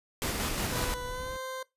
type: noise with tremolo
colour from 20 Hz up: pink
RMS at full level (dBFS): -31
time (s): 0.22-0.94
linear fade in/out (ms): 0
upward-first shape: square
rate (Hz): 5.6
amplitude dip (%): 25
type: noise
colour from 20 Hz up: brown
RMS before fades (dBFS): -41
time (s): 0.45-1.37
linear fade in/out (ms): 5
type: tone with pitch glide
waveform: 20% pulse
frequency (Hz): 496.3 to 520.1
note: B4 to C5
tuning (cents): +8 to -10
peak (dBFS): -31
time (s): 0.72-1.63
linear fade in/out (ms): 5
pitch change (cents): +82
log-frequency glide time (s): 1.06-1.34
effects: noise-tail reverb RT60 0.2 s tail -21 dB re dry + resampled to 32000 Hz